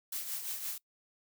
blue noise with tremolo, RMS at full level -36 dBFS, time 0.12-0.78 s, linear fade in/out 5 ms, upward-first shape triangle, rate 5.8 Hz, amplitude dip 60%, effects noise-tail reverb RT60 0.1 s tail -22 dB re dry

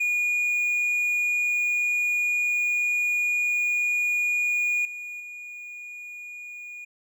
triangle tone with level steps, 2443 Hz, D#7, 32 cents flat, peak -20 / -32 / -35 dBFS, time 0-6.85 s, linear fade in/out 10 ms, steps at 4.85 / 5.2 s, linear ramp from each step 2 ms, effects none

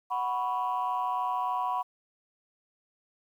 sine chord, F# suspended fourth, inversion none, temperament just, 740 / 986.7 / 1110 Hz, F#5 / B5 / C#6, 0 / -2 / +2 cents, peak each -31 / -29 / -33 dBFS, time 0.1-1.83 s, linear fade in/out 20 ms, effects tanh soft clip ceiling -21 dBFS + 10-bit

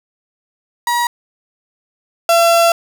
35% pulse tone pair in turn, 957 / 676.7 Hz, A#5 / E5, +45 / +45 cents, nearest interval tritone, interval 600 cents, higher first, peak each -12 / -7 dBFS, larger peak second, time 0.87-1.07 / 2.29-2.72 s, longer second, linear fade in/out 2 ms, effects none

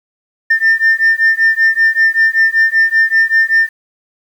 sine beating tone pair, 1796 / 1801.2 Hz, A6 / A6, +35 / +40 cents, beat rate 5.2 Hz, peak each -10 dBFS, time 0.5-3.69 s, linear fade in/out 10 ms, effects tanh soft clip ceiling -4 dBFS + 7-bit

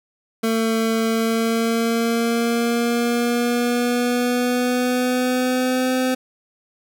25% pulse tone with pitch glide, 224.8 to 256.7 Hz, A3 to C4, +37 to -33 cents, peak -14 dBFS, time 0.43-6.15 s, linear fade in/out 10 ms, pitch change +230 cents, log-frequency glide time 1.08-5.95 s, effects none

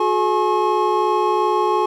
triangle tone cluster, 363.2 / 425.9 / 848 / 1083 Hz, F#4 / G#4 / G#5 / C#6, -32 / +44 / +36 / -41 cents, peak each -19 dBFS, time 0-1.86 s, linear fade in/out 5 ms, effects none

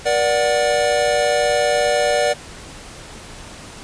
square chord, Bb augmented, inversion none, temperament equal with one note detuned, 477.9 / 587.3 / 740 Hz, Bb4 / D5 / F#5, +43 / 0 / 0 cents, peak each -22 / -18 / -22 dBFS, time 0.05-2.34 s, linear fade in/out 20 ms, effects pink hiss -37 dBFS RMS until 3.83 s + resampled to 22050 Hz

